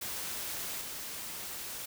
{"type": "noise with level steps", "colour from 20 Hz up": "white", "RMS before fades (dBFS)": [-38, -41], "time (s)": [0.01, 1.86], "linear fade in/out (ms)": 10, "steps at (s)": 0.81, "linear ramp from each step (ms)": 2, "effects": []}